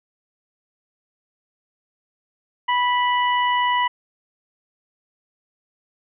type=harmonic tone; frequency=984 Hz; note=B5; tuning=7 cents flat; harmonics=1 / 2 / 3; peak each=-18 / -24 / -28 dBFS; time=2.68-3.88 s; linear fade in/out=10 ms; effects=none